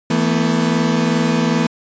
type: chord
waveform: 35% pulse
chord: E suspended fourth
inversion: none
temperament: equal with one note detuned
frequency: 164.81 / 224.4 / 246.9 Hz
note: E3 / A3 / B3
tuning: 0 / +34 / 0 cents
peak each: -17 dBFS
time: 0.1-1.67 s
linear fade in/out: 5 ms
effects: resampled to 16000 Hz